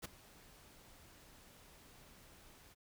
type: noise with ADSR envelope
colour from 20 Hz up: pink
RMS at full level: -42 dBFS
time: 0.02-2.75 s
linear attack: 27 ms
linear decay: 14 ms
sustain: -19 dB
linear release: 30 ms
effects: none